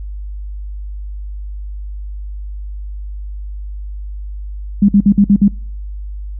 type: tone bursts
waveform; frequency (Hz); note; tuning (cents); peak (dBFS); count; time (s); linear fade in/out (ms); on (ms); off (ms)
sine; 202; G#3; -48; -5; 6; 4.82-5.481; 5; 66; 53
effects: noise-tail reverb RT60 0.5 s tail -25 dB re dry + added 50 Hz sine -23 dBFS peak until 6.39 s